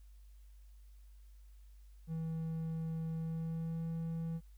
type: tone with pitch glide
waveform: triangle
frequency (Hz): 162 to 164.36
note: E3 to E3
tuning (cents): -30 to -5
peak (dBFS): -34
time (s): 2.07-4.41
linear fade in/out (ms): 50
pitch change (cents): +25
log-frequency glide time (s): 3.14-3.84
effects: added 50 Hz sine -54 dBFS peak until 4.57 s + white hiss -75 dBFS RMS until 4.57 s